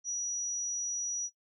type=tone; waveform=sine; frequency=5830 Hz; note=F#8; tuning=26 cents flat; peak=-31 dBFS; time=0.04-1.3 s; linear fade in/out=50 ms; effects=noise-tail reverb RT60 0.1 s tail -17 dB re dry